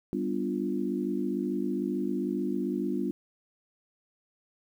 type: chord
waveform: sine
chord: G dominant seventh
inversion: none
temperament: equal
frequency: 196 / 246.9 / 293.7 / 349.2 Hz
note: G3 / B3 / D4 / F4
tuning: 0 / 0 / 0 / 0 cents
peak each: -33 dBFS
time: 0.13-3.11 s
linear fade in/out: 0 ms
effects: 10-bit